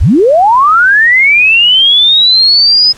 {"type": "linear sweep", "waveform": "sine", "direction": "up", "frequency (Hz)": [31.77, 5090], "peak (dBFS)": -3, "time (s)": [0, 2.93], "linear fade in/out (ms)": 20, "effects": ["pink hiss -36 dBFS RMS until 2.97 s", "low-pass 9000 Hz 12 dB/octave"]}